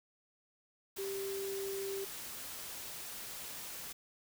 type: tone in noise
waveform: sine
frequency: 391.6 Hz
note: G4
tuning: 2 cents flat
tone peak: -37 dBFS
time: 0.98-2.05 s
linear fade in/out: 10 ms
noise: white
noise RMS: -45 dBFS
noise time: 0.96-3.93 s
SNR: +5 dB
effects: none